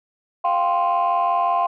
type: chord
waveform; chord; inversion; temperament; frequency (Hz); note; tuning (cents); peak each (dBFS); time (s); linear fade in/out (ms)
sine; F suspended second; none; equal; 698.5 / 784 / 1046.5; F5 / G5 / C6; 0 / 0 / 0; -19 / -22 / -19; 0.44-1.67; 10
effects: tanh soft clip ceiling -12 dBFS